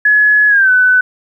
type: tone with pitch glide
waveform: sine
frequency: 1696 to 1502.3 Hz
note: G#6 to F#6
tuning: +36 to +26 cents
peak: -6 dBFS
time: 0.05-1.01 s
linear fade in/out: 5 ms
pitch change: -210 cents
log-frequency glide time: 0.48-0.71 s
effects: 8-bit